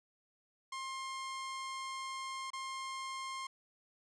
sawtooth tone with dropouts, 1062 Hz, C6, 25 cents sharp, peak -36 dBFS, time 0.72-3.47 s, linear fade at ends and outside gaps 5 ms, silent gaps 2.504-2.532 s, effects resampled to 22050 Hz + 13-bit

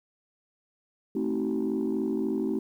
sine chord, A diminished seventh, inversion none, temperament just, 220 / 264 / 316.8 / 380.2 Hz, A3 / C4 / Eb4 / Gb4, 0 / +16 / +31 / +47 cents, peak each -30 dBFS, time 1.15-2.59 s, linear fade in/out 5 ms, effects tanh soft clip ceiling -20 dBFS + 10-bit

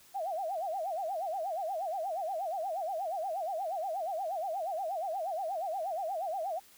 sine tone with vibrato, 708 Hz, F5, 23 cents sharp, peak -32 dBFS, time 0.14-6.6 s, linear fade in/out 20 ms, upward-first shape sine, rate 8.4 Hz, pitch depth 220 cents each way, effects white hiss -59 dBFS RMS until 6.77 s

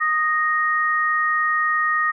sine tone pair together, 1241.3 / 1864.7 Hz, D#6 / A#6, -4 / 0 cents, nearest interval perfect fifth, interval 704 cents, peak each -20 dBFS, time 0-2.12 s, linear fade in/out 20 ms, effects none

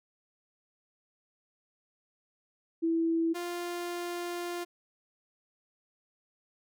sine / sawtooth tone pair in turn, 329.6 / 349.2 Hz, E4 / F4, 0 / 0 cents, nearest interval minor second, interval 100 cents, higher second, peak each -25 / -30 dBFS, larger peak first, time 2.82-3.34 / 3.34-4.65 s, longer second, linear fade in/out 20 ms, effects none

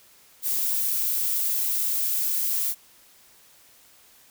violet noise, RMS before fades -25 dBFS, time 0.42-2.75 s, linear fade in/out 50 ms, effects white hiss -55 dBFS RMS until 4.3 s

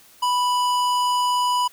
sine tone with hard clipping, 987.8 Hz, B5, in tune, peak -20 dBFS, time 0.22-1.68 s, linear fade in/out 10 ms, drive 16 dB, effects white hiss -51 dBFS RMS until 1.72 s

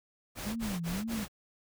pink noise bursts, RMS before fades -39 dBFS, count 4, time 0.35-1.283 s, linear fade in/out 50 ms, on 210 ms, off 31 ms
sine tone with vibrato, 196 Hz, G3, in tune, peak -33 dBFS, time 0.45-1.25 s, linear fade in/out 20 ms, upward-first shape sine, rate 1.9 Hz, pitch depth 280 cents each way
effects none

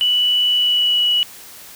sine tone with pitch glide, 2960 to 2934 Hz, F#7 to F#7, 0 to -15 cents, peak -13 dBFS, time 0.01-1.23 s, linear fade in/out 0 ms, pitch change -15 cents, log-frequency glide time 0.5-1.02 s, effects white hiss -39 dBFS RMS until 1.75 s

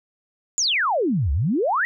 sine exponential two-way sweep, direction down then up, 7280 to 64.2 to 1976 Hz, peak -18 dBFS, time 0.58-1.85 s, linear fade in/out 0 ms, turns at 1.32 s, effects none

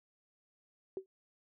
sine tone with exponential decay, 381.7 Hz, G4, 46 cents flat, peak -32 dBFS, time 0.97-1.06 s, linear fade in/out 1 ms, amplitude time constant 18 ms, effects none

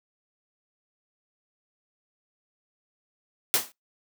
white noise with exponential decay, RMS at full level -18 dBFS, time 3.54-3.72 s, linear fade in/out 0 ms, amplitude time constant 38 ms, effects noise-tail reverb RT60 0.2 s tail -26 dB re dry + high-pass 200 Hz 12 dB/octave

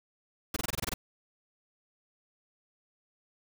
pink noise bursts, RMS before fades -32 dBFS, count 9, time 0.54-0.94 s, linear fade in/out 5 ms, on 24 ms, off 23 ms, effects none

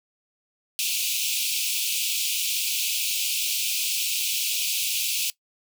pink high-pass noise, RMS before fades -26 dBFS, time 0.79-5.3 s, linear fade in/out 0 ms, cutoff 2400 Hz, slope 96 dB/octave, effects noise-tail reverb RT60 0.1 s tail -19 dB re dry

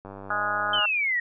click train, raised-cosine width 1 ms, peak -26 dBFS, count 74, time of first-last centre 0.05-0.792 s, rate 98.4 Hz
harmonic tone, 207.7 Hz, G#3, in tune, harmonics 3 / 4 / 5 / 6 / 7 / 8, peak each -35 / -32 / -37 / -28 / -28 / -36 dBFS, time 0.3-0.86 s, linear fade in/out 5 ms
sine exponential sweep, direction down, 3136 to 1864.7 Hz, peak -22 dBFS, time 0.73-1.2 s, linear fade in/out 5 ms
effects none

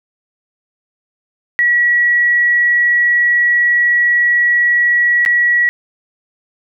sine tone with dropouts, 1927 Hz, B6, 43 cents flat, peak -9 dBFS, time 1.59-5.69 s, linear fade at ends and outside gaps 0 ms, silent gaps 5.251-5.261 s, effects none

